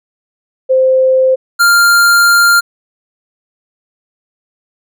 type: tone pair in turn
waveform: sine / square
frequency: 521 / 1396.9 Hz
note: C5 / F6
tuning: -7 / 0 cents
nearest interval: octave + perfect fourth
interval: 1707 cents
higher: second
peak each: -6 dBFS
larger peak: neither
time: 0.69-1.36 / 1.59-2.61 s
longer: second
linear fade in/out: 20 ms
effects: none